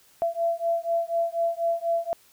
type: beating tone pair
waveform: sine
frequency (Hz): 672 / 676.1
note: E5 / E5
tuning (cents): +33 / +44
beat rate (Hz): 4.1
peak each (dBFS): -26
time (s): 0.22-2.13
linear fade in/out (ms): 0
effects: white hiss -58 dBFS RMS until 2.32 s